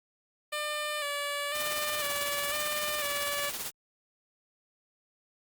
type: tone with vibrato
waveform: 10% pulse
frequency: 587 Hz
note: D5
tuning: 1 cent flat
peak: -23 dBFS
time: 0.52-3.5 s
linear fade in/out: 10 ms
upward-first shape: square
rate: 1 Hz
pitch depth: 35 cents each way
type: noise with tremolo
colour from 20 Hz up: white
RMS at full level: -34 dBFS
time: 1.54-3.71 s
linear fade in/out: 20 ms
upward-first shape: sine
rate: 18 Hz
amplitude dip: 55%
effects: Opus 48 kbps